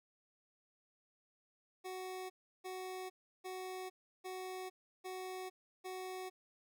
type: tone bursts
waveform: 25% pulse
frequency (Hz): 372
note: F#4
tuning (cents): +9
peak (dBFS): -39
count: 6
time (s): 1.84-6.3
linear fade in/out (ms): 20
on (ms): 460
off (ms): 340
effects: none